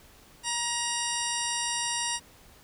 harmonic tone, 946 Hz, A#5, 25 cents sharp, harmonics 1 / 2 / 3 / 4 / 5 / 6 / 8 / 9 / 10, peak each -35 / -37 / -36 / -38 / -39 / -34 / -37 / -39 / -38 dBFS, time 0.43-2.2 s, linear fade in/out 50 ms, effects pink hiss -55 dBFS RMS until 2.63 s

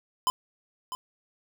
square tone with echo, 1018 Hz, C6, 48 cents flat, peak -22 dBFS, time 0.27-0.3 s, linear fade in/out 0 ms, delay 650 ms, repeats 1, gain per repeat -11 dB, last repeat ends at 0.95 s, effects none

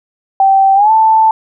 sine tone with pitch glide, 777 to 882.3 Hz, G5 to A5, -16 to +5 cents, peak -5 dBFS, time 0.4-1.31 s, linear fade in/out 2 ms, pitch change +221 cents, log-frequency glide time 0.75-0.91 s, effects none

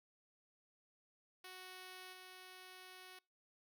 5% pulse tone with level steps, 370 Hz, F#4, in tune, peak -40 / -43 dBFS, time 1.44-3.19 s, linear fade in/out 5 ms, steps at 2.12 s, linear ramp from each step 20 ms, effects noise-tail reverb RT60 0.3 s tail -26 dB re dry

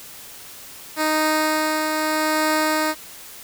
10% pulse tone with tremolo, 310.2 Hz, D#4, 5 cents flat, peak -9 dBFS, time 0.96-2.95 s, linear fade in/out 50 ms, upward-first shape triangle, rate 0.8 Hz, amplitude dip 35%, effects white hiss -40 dBFS RMS until 3.43 s

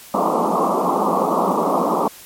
white band-pass noise, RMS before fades -18 dBFS, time 0.14-2.08 s, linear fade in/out 2 ms, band 170 to 1200 Hz, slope 96 dB/octave, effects white hiss -41 dBFS RMS until 2.25 s + MP3 64 kbps

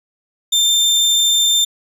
30% pulse tone, 3587 Hz, A7, 33 cents sharp, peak -9 dBFS, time 0.52-1.65 s, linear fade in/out 10 ms, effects resampled to 32000 Hz

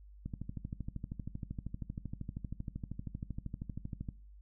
click train, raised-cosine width 5 ms, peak -27 dBFS, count 50, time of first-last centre 0.26-4.088 s, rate 12.8 Hz, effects noise-tail reverb RT60 0.4 s tail -19 dB re dry + added 50 Hz sine -52 dBFS peak until 4.41 s

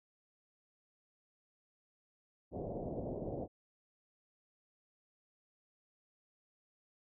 white low-pass noise, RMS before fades -41 dBFS, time 2.51-3.48 s, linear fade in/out 50 ms, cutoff 680 Hz, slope 48 dB/octave, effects none

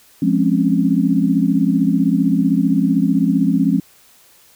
sine chord, Db major seventh, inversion first, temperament equal, 174.61 / 207.7 / 261.6 / 277.2 Hz, F3 / Ab3 / C4 / Db4, 0 / 0 / 0 / 0 cents, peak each -18 dBFS, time 0.22-3.8 s, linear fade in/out 5 ms, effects white hiss -50 dBFS RMS until 4.55 s

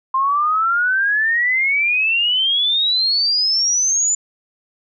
sine exponential sweep, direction up, 1046.5 to 7100 Hz, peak -14 dBFS, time 0.14-4.15 s, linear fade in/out 5 ms, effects none

